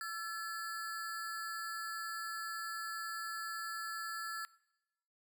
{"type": "ring-modulated tone", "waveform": "square", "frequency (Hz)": 1529, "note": "G6", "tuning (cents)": -44, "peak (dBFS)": -37, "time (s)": [0.01, 4.45], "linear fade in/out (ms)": 0, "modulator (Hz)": 188, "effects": ["noise-tail reverb RT60 0.9 s tail -21 dB re dry"]}